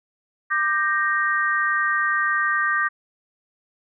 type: chord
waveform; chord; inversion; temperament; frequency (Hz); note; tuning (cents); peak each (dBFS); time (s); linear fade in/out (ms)
sine; G minor; second; equal with one note detuned; 1189.7 / 1568 / 1864.7; D6 / G6 / Bb6; +22 / 0 / 0; -23; 0.5-2.89; 20
effects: none